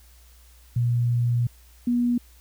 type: tone pair in turn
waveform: sine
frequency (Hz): 120 / 241.7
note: B2 / B3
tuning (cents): -49 / -37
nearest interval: octave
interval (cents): 1212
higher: second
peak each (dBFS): -19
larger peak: neither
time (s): 0.76-1.47 / 1.87-2.18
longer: first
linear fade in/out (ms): 5
effects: added 60 Hz sine -50 dBFS peak until 2.4 s + white hiss -57 dBFS RMS until 2.4 s